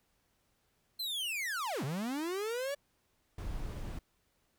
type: linear two-way sweep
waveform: 45% pulse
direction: down then up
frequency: 4186 to 124.7 to 580 Hz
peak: -34 dBFS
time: 0.99-2.75 s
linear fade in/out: 10 ms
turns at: 1.84 s
type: noise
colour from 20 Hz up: brown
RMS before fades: -39 dBFS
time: 3.38-3.99 s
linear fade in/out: 5 ms
effects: pink hiss -75 dBFS RMS until 4.58 s